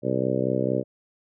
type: harmonic tone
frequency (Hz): 64.4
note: C2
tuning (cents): -27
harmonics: 2 / 3 / 4 / 5 / 6 / 7 / 8 / 9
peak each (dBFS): -30 / -30 / -30 / -30 / -30 / -30 / -30 / -30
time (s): 0.02-0.84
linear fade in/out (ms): 50
effects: none